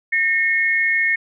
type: tone pair together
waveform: sine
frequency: 1827 / 2173 Hz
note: A#6 / C#7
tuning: -35 / -35 cents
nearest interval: minor third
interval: 300 cents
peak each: -18 dBFS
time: 0.12-1.16 s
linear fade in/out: 10 ms
effects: none